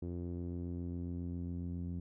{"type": "tone with low-pass filter sweep", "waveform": "sawtooth", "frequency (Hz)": 87.3, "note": "F2", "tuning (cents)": 0, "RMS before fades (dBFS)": -40, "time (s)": [0.02, 2], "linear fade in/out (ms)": 5, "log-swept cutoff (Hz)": [350, 220], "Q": 2.2, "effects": []}